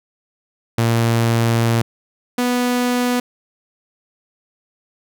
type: tone pair in turn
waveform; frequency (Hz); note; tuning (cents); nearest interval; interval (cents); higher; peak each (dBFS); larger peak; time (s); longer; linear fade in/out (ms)
sawtooth; 115.7 / 246.2; A#2 / B3; -13 / -5; octave + minor second; 1308; second; -10 / -12; first; 0.78-1.82 / 2.38-3.2; first; 5
effects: none